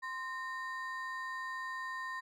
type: ring-modulated tone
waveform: triangle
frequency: 1437 Hz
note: F6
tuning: 49 cents sharp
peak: -33 dBFS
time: 0.02-2.21 s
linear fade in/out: 20 ms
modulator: 397 Hz
effects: none